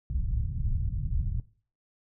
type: low-pass noise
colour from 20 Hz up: pink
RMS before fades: -29 dBFS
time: 0.1-1.4 s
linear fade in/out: 2 ms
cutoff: 120 Hz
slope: 24 dB/octave
effects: noise-tail reverb RT60 0.4 s tail -17 dB re dry